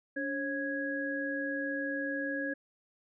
sine tone cluster, 285.8 / 541 / 1659 Hz, D4 / C#5 / G#6, -47 / -42 / -2 cents, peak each -36 / -38 / -35 dBFS, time 0.16-2.54 s, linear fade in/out 10 ms, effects none

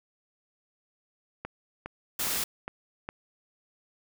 click train, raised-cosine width 0.5 ms, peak -20 dBFS, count 5, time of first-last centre 1.45-3.089 s, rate 2.44 Hz
white noise, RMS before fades -30 dBFS, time 2.19-2.44 s, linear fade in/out 5 ms
effects none

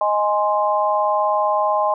sine chord, Ab major, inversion second, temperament equal, 622.3 / 830.6 / 1046.5 Hz, Eb5 / Ab5 / C6, 0 / 0 / 0 cents, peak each -20 dBFS, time 0.01-1.94 s, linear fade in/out 2 ms, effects none

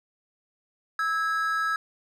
triangle tone pair together, 1307 / 1646.7 Hz, E6 / G#6, -15 / -15 cents, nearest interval major third, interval 400 cents, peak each -24 / -26 dBFS, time 0.99-1.76 s, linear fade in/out 2 ms, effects none

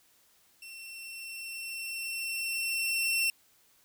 sawtooth tone with level ramp, 2706 Hz, E7, 45 cents sharp, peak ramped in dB -41 to -22 dBFS, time 0.62-3.3 s, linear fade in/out 2 ms, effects white hiss -65 dBFS RMS until 3.84 s

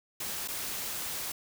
white noise with dropouts, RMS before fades -36 dBFS, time 0.2-1.32 s, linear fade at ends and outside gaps 5 ms, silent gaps 0.477-0.483 s, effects none

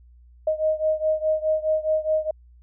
sine beating tone pair, 622.3 / 627.1 Hz, D#5 / D#5, 0 / +13 cents, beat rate 4.8 Hz, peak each -22 / -24 dBFS, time 0.47-2.31 s, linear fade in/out 5 ms, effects added 60 Hz sine -48 dBFS peak until 2.62 s

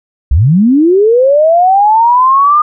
sine linear sweep, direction up, 55 to 1221 Hz, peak -4 dBFS, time 0.31-2.62 s, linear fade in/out 5 ms, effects none

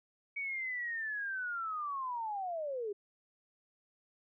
sine linear sweep, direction down, 2267 to 392 Hz, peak -35 dBFS, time 0.36-2.93 s, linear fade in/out 10 ms, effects none

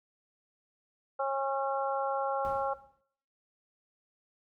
harmonic tone, 272.5 Hz, C#4, 29 cents flat, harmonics 2 / 3 / 4 / 5, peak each -31 / -33 / -38 / -36 dBFS, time 1.19-2.74 s, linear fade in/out 10 ms
brown noise with exponential decay, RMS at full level -40 dBFS, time 2.45-3.01 s, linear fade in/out 0 ms, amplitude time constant 120 ms
effects noise-tail reverb RT60 0.6 s tail -17 dB re dry + high-pass 60 Hz 12 dB/octave

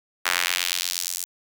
sawtooth tone with high-pass filter sweep, 88.5 Hz, F2, 23 cents sharp, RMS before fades -26 dBFS, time 0.25-1.25 s, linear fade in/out 10 ms, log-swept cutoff 1500 to 7700 Hz, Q 1.2, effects none

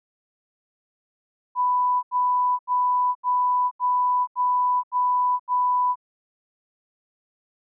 sine tone bursts, 993 Hz, B5, 9 cents sharp, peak -18 dBFS, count 8, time 1.55-5.957 s, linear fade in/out 50 ms, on 480 ms, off 81 ms, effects none

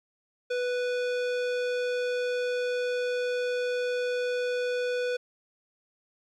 square tone with low-pass filter, 493.9 Hz, B4, in tune, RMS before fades -29 dBFS, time 0.5-5.17 s, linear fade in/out 10 ms, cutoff 4500 Hz, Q 0.76, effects 11-bit

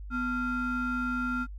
triangle ring-modulated tone, 568 Hz, C#5, 42 cents sharp, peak -23 dBFS, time 0.1-1.47 s, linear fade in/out 50 ms, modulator 817 Hz, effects added 50 Hz sine -38 dBFS peak until 1.58 s + AAC 48 kbps

